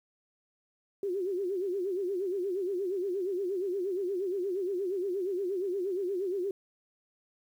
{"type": "tone with vibrato", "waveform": "sine", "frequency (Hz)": 377.3, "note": "F#4", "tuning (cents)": 34, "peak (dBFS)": -29, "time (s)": [1.03, 6.51], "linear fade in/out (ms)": 2, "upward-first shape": "sine", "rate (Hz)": 8.5, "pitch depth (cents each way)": 130, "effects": ["10-bit"]}